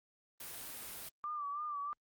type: noise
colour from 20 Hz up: white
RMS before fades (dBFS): -46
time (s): 0.4-1.09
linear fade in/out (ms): 5
type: tone with vibrato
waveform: sine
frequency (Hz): 1174.7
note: D6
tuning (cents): 0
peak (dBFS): -37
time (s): 1.24-1.93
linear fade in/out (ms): 0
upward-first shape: sine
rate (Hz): 3.1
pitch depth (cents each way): 60
effects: Opus 32 kbps